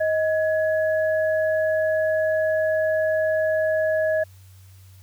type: tone pair together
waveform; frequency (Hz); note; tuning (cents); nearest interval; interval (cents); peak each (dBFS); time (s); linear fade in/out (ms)
sine; 630 / 1683.8; D#5 / G#6; +21 / +23; octave + perfect fourth; 1702; -19 / -28; 0-4.24; 10
effects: added 94 Hz sine -45 dBFS peak until 5.02 s + white hiss -57 dBFS RMS until 5.02 s